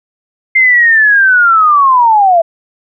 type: linear sweep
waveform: sine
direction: down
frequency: 2104 to 650 Hz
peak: -4 dBFS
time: 0.55-2.42 s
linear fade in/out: 10 ms
effects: none